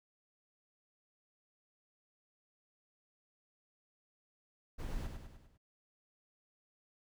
brown noise with echo, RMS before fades -40 dBFS, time 4.78-5.08 s, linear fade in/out 20 ms, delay 100 ms, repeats 5, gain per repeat -5 dB, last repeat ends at 5.58 s, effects none

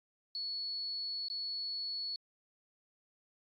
sine tone with dropouts, 4400 Hz, C#8, 14 cents flat, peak -36 dBFS, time 0.35-2.16 s, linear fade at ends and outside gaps 1 ms, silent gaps 1.284-1.3 s, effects AAC 32 kbps

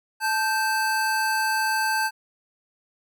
square tone pair together, 873.5 / 1564 Hz, A5 / G6, -13 / -4 cents, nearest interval minor seventh, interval 1009 cents, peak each -25 dBFS, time 0.2-2.11 s, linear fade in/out 50 ms, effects none

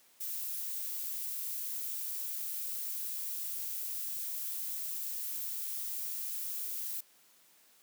violet noise, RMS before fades -38 dBFS, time 0.2-7.01 s, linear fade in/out 10 ms, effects white hiss -64 dBFS RMS until 7.82 s + high-pass 150 Hz 12 dB/octave

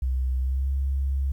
sine tone with pitch glide, 64.1 to 67.83 Hz, C2 to C#2, -35 to -37 cents, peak -22 dBFS, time 0.02-1.32 s, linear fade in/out 5 ms, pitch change +98 cents, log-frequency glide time 0.38-0.71 s, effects 10-bit

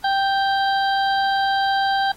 harmonic tone with a mistuned harmonic, 784 Hz, G5, in tune, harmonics 1 / 2 / 4 / 5 / 6, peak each -18 / -24 / -30 / -32 / -34 dBFS, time 0.04-2.12 s, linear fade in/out 5 ms, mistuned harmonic 4, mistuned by +22 cents, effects pink hiss -49 dBFS RMS until 2.16 s + AAC 48 kbps

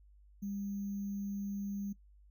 sine tone with sample-and-hold, 200 Hz, G3, 35 cents sharp, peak -36 dBFS, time 0.42-1.93 s, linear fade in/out 10 ms, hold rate 6300 Hz, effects noise-tail reverb RT60 0.1 s tail -19 dB re dry + added 50 Hz sine -58 dBFS peak until 2.3 s

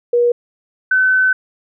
sine tone pair in turn, 480 / 1518.2 Hz, B4 / F#6, -49 / +44 cents, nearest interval octave + minor sixth, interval 1993 cents, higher second, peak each -10 dBFS, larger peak neither, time 0.13-0.32 / 0.91-1.33 s, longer second, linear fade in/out 5 ms, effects none

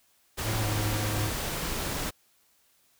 pink noise, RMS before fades -32 dBFS, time 0.37-2.11 s, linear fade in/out 20 ms
square tone with pitch glide, 110 to 105.52 Hz, A2 to G#2, 0 to +28 cents, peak -29 dBFS, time 0.43-1.31 s, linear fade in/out 50 ms, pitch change -72 cents, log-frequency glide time 0.6-0.66 s
effects white hiss -66 dBFS RMS until 2.99 s

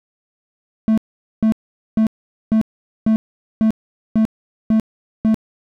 triangle tone bursts, 220 Hz, A3, in tune, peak -9 dBFS, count 9, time 0.88-5.344 s, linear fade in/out 0 ms, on 96 ms, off 450 ms, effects none

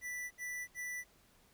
square tone bursts, 1975.5 Hz, B6, in tune, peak -40 dBFS, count 3, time 0.01-1.044 s, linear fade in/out 50 ms, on 300 ms, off 67 ms, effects pink hiss -67 dBFS RMS until 1.53 s

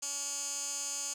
15% pulse tone with band-pass filter, 283.2 Hz, C#4, 37 cents sharp, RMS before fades -37 dBFS, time 0.02-1.14 s, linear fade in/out 10 ms, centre 7000 Hz, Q 5.1, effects none

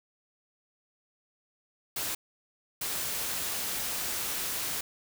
white noise bursts at uneven times, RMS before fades -33 dBFS, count 2, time 1.96-2.15 / 2.81-4.81 s, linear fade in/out 5 ms, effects none

